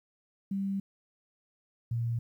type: tone pair in turn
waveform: sine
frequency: 196 / 116.98 Hz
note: G3 / A#2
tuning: 0 / +7 cents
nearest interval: major sixth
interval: 893 cents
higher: first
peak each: -29 / -28 dBFS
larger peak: second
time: 0.51-0.8 / 1.91-2.19 s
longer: first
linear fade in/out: 5 ms
effects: 11-bit